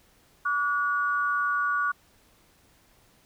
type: tone pair together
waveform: sine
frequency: 1149.6 / 1451 Hz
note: D6 / F#6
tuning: -37 / -34 cents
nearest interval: major third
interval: 403 cents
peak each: -26 dBFS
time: 0.45-1.92 s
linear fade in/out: 10 ms
effects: pink hiss -61 dBFS RMS until 3.25 s